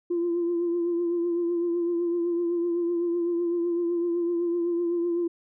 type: tone with vibrato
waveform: sine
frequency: 344 Hz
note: F4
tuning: 26 cents flat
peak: -22 dBFS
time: 0.1-5.28 s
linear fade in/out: 10 ms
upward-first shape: triangle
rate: 7.9 Hz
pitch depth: 41 cents each way
effects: tanh soft clip ceiling -19 dBFS